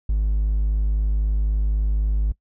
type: tone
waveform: triangle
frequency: 51.91 Hz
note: G#1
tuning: in tune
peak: -15 dBFS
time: 0.09-2.32 s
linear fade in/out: 5 ms
effects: noise-tail reverb RT60 0.1 s tail -22 dB re dry + tanh soft clip ceiling -11 dBFS